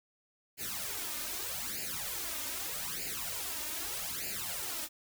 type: noise with flanger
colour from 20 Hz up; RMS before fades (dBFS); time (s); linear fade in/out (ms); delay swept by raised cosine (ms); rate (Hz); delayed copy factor
white; -38; 0.57-4.89; 50; 0.42 to 3.32; 0.81; +0.85
effects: none